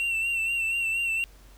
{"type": "tone with vibrato", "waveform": "triangle", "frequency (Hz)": 2715, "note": "F7", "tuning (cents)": -50, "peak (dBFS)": -23, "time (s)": [0, 1.24], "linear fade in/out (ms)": 0, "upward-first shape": "sine", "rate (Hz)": 4.2, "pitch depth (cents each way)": 40, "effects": ["added 47 Hz sine -49 dBFS peak until 1.57 s", "pink hiss -57 dBFS RMS until 1.57 s"]}